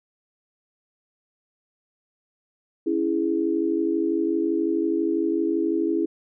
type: chord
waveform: sine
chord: C# minor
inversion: none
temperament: equal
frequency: 277.2 / 329.6 / 415.3 Hz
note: C#4 / E4 / G#4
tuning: 0 / 0 / 0 cents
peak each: -28 / -22 / -27 dBFS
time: 2.86-6.06 s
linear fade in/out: 10 ms
effects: none